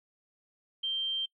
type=tone; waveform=sine; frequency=3150 Hz; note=G7; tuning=8 cents sharp; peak=-29 dBFS; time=0.83-1.26 s; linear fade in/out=10 ms; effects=noise-tail reverb RT60 0.1 s tail -25 dB re dry